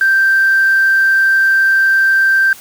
sine tone, 1568 Hz, G6, in tune, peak -7 dBFS, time 0.01-2.53 s, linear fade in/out 2 ms, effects tanh soft clip ceiling -4 dBFS + white hiss -37 dBFS RMS until 2.6 s

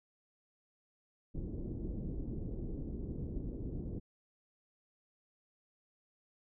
pink low-pass noise, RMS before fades -40 dBFS, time 1.34-4 s, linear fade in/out 20 ms, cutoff 380 Hz, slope 24 dB/octave, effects none

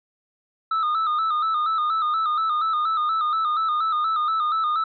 triangle tone with vibrato, 1267 Hz, D#6, 31 cents sharp, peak -18 dBFS, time 0.71-4.84 s, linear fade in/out 5 ms, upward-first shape square, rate 4.2 Hz, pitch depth 61 cents each way, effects resampled to 11025 Hz

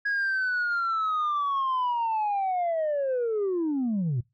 sine linear sweep, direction down, 1661.2 to 111.2 Hz, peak -22 dBFS, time 0.05-4.21 s, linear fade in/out 10 ms, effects noise-tail reverb RT60 0.2 s tail -21 dB re dry + tanh soft clip ceiling -22 dBFS

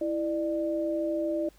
sine tone pair together, 329.8 / 597.6 Hz, E4 / D5, +1 / +30 cents, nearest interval minor seventh, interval 1029 cents, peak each -29 / -29 dBFS, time 0.01-1.49 s, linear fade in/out 5 ms, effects added 50 Hz sine -57 dBFS peak until 1.58 s + pink hiss -61 dBFS RMS until 1.58 s

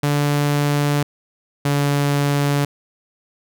sawtooth tone pair in turn, 145.2 / 143.04 Hz, D3 / D3, -19 / -45 cents, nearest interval unison, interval 26 cents, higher first, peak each -12 dBFS, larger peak neither, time 0.03-1.03 / 1.65-2.65 s, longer neither, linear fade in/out 5 ms, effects none

